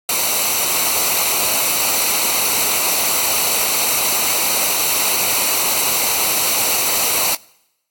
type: noise with comb filter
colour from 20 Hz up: white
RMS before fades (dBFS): -17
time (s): 0.09-7.35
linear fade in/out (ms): 2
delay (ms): 0.59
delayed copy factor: -0.65
effects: noise-tail reverb RT60 0.9 s tail -24 dB re dry + AAC 64 kbps